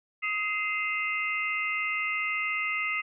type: tone cluster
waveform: sine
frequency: 1260 / 2077 / 2538 / 2751 Hz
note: D#6 / C7 / D#7 / F7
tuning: +21 / -13 / +34 / -27 cents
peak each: -35 / -29 / -35 / -36 dBFS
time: 0.22-3.02 s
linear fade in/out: 20 ms
effects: none